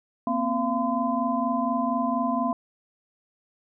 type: tone cluster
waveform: sine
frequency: 235.8 / 260 / 684 / 1021 Hz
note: A#3 / C4 / F5 / C6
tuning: +20 / -11 / -36 / -43 cents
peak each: -28 dBFS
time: 0.27-2.53 s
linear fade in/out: 2 ms
effects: none